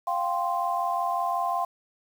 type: chord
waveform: sine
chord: F suspended second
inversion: none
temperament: equal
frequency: 698.5 / 784 / 1046.5 Hz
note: F5 / G5 / C6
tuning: 0 / 0 / 0 cents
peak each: -28 / -30 / -28 dBFS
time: 0.07-1.65 s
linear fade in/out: 5 ms
effects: 8-bit